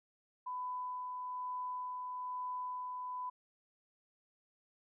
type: tone with tremolo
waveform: sine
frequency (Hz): 1000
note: B5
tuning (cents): +21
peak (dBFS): -37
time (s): 0.46-3.3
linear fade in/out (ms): 10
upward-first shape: sine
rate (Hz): 1.1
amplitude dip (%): 25
effects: none